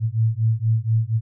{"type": "beating tone pair", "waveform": "sine", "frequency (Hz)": [110, 114.2], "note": ["A2", "A#2"], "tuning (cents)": [0, -35], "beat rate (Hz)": 4.2, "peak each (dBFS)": -20, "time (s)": [0, 1.21], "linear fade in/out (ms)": 50, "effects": []}